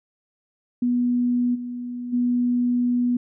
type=tone with level steps; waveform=sine; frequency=244.4 Hz; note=B3; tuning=18 cents flat; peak=-18 / -28 / -18 dBFS; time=0.82-3.17 s; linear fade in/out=5 ms; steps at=1.54 / 2.12 s; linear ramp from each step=20 ms; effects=none